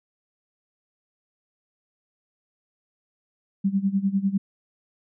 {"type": "tone with tremolo", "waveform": "sine", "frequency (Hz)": 196, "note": "G3", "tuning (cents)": 0, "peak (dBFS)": -17, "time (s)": [3.64, 4.38], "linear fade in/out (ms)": 10, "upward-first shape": "sine", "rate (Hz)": 10, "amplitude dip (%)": 85, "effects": []}